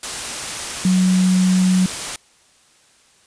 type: tone in noise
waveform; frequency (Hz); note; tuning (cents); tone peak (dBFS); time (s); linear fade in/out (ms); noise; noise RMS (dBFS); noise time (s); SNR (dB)
sine; 185; F#3; 0; -12; 0.85-1.86; 2; white; -26; 0.03-2.16; +11
effects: white hiss -54 dBFS RMS until 3.26 s + resampled to 22050 Hz

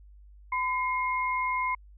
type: tone pair together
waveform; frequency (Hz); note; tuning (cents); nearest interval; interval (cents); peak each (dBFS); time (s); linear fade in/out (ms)
sine; 1012 / 2144; B5 / C7; +42 / +42; octave + minor second; 1300; -27 / -31; 0.52-1.75; 5
effects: added 50 Hz sine -49 dBFS peak until 1.97 s

